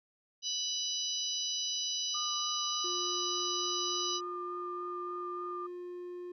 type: harmonic tone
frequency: 987.8 Hz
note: B5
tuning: in tune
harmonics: 3 / 4 / 5 / 6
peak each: -38 / -38 / -38 / -38 dBFS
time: 0.42-4.21 s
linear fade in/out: 50 ms
type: tone with vibrato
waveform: sine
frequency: 1206 Hz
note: D6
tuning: 46 cents sharp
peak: -38 dBFS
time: 2.14-5.67 s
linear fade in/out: 10 ms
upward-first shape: sine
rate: 3.4 Hz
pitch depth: 14 cents each way
type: tone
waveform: triangle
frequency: 355.5 Hz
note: F4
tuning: 31 cents sharp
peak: -38 dBFS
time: 2.84-6.32 s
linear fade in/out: 5 ms
effects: none